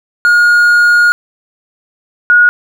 triangle / sine tone pair in turn, 1432 / 1447 Hz, F6 / F#6, +43 / -39 cents, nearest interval unison, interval 18 cents, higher second, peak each -3 dBFS, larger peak neither, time 0.25-1.12 / 2.3-2.49 s, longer first, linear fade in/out 0 ms, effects none

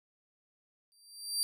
25% pulse tone with exponential growth, 4699 Hz, D8, in tune, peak -22 dBFS, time 0.92-1.43 s, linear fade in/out 0 ms, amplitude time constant 110 ms, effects none

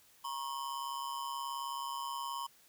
square ring-modulated tone, 1018 Hz, C6, 48 cents flat, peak -35 dBFS, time 0.24-2.47 s, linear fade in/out 10 ms, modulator 69.4 Hz, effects white hiss -64 dBFS RMS until 2.68 s

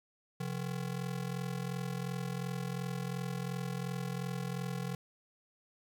square ring-modulated tone, 154.1 Hz, D#3, 16 cents flat, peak -33 dBFS, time 0.4-4.95 s, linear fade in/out 2 ms, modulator 21.4 Hz, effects 12-bit

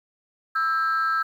sine tone pair together, 1318.5 / 1602.2 Hz, E6 / G6, 0 / +37 cents, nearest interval minor third, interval 337 cents, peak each -20 / -24 dBFS, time 0.55-1.23 s, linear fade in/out 10 ms, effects tanh soft clip ceiling -17 dBFS + 9-bit

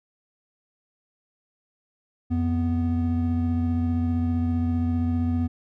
triangle tone pair together, 87.31 / 246.7 Hz, F2 / B3, 0 / -2 cents, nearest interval octave + tritone, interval 1798 cents, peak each -22 dBFS, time 2.3-5.48 s, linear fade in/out 20 ms, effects none

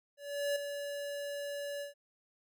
square tone with ADSR envelope, 572 Hz, D5, 46 cents flat, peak -30 dBFS, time 0.17-1.94 s, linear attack 390 ms, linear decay 4 ms, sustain -8 dB, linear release 130 ms, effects none

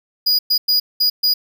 square tone bursts at uneven times, 4907 Hz, D#8, 25 cents flat, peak -13 dBFS, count 5, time 0.26-0.39 / 0.5-0.58 / 0.68-0.8 / 1-1.1 / 1.23-1.34 s, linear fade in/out 10 ms, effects 8-bit

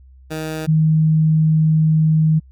15% pulse / sine tone pair in turn, 157.1 / 157.1 Hz, D#3 / D#3, +17 / +17 cents, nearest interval unison, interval 0 cents, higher neither, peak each -17 / -11 dBFS, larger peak second, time 0.3-0.67 / 0.67-2.4 s, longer second, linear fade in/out 20 ms, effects added 65 Hz sine -42 dBFS peak until 2.51 s

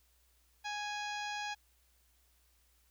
harmonic tone with a mistuned harmonic, 830.6 Hz, G#5, in tune, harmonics 1 / 2 / 3 / 4 / 5 / 6 / 7 / 8, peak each -40 / -43 / -45 / -48 / -50 / -51 / -57 / -54 dBFS, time 0.64-1.55 s, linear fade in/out 20 ms, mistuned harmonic 5, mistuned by -27 cents, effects added 60 Hz sine -70 dBFS peak until 2.9 s + white hiss -72 dBFS RMS until 2.9 s

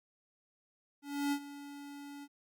square tone with ADSR envelope, 284.9 Hz, C#4, 48 cents sharp, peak -30 dBFS, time 1.02-2.28 s, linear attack 300 ms, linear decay 70 ms, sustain -16 dB, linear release 48 ms, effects Opus 48 kbps

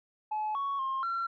sine tone with pitch steps, 856 / 1113 / 1066 / 1362 Hz, A5 / C#6 / C6 / F6, -48 / +7 / +32 / -44 cents, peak -28 dBFS, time 0.31-1.27 s, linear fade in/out 10 ms, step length 240 ms, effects tanh soft clip ceiling -27 dBFS

